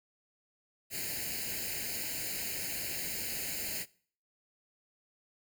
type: noise with comb filter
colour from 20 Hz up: white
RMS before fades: -37 dBFS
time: 0.9-3.86 s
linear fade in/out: 50 ms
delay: 0.43 ms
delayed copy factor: +0.95
effects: noise-tail reverb RT60 0.5 s tail -22 dB re dry